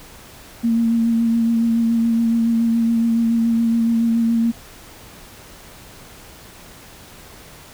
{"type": "tone with vibrato", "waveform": "sine", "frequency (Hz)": 230, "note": "A#3", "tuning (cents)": -23, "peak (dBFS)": -14, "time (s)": [0.63, 4.52], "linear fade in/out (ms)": 20, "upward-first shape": "sine", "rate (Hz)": 7.1, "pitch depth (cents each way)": 20, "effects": ["pink hiss -42 dBFS RMS until 7.73 s"]}